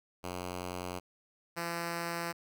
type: tone pair in turn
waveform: 5% pulse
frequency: 90 / 169.9 Hz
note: F#2 / F3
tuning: -47 / -47 cents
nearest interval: major seventh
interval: 1100 cents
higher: second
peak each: -26 / -23 dBFS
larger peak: second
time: 0.23-1 / 1.56-2.33 s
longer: neither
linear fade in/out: 20 ms
effects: none